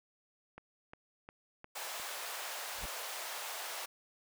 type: click train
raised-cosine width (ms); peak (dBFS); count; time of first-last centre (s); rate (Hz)
0.5; -33; 5; 0.58-1.998; 2.82
type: high-pass noise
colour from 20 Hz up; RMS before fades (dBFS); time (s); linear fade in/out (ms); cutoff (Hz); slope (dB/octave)
pink; -42; 1.75-3.86; 10; 590; 24
type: noise with exponential growth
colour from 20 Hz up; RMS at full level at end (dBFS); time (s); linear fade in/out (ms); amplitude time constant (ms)
brown; -39; 2.72-2.86; 5; 30
effects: none